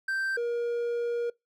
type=tone pair in turn; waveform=triangle; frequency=1565 / 474 Hz; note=G6 / A#4; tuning=-3 / +29 cents; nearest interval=octave + major sixth; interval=2068 cents; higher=first; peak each=-25 dBFS; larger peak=neither; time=0.08-0.37 / 0.37-1.3 s; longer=second; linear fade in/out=5 ms; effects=noise-tail reverb RT60 0.2 s tail -25 dB re dry